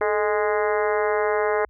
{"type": "harmonic tone with a mistuned harmonic", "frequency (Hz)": 207.7, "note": "G#3", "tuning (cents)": 0, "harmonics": [2, 3, 4, 5, 6, 7, 8, 9, 10], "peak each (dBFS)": [-22, -26, -28, -30, -32, -33, -34, -35, -36], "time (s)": [0.01, 1.65], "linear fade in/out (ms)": 2, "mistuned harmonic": 2, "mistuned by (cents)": 59, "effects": ["added 60 Hz sine -51 dBFS peak until 1.69 s"]}